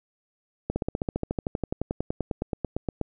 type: slowing click train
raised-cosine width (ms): 2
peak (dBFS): -13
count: 27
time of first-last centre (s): 0.7-3.013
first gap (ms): 60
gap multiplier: 1.03
effects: none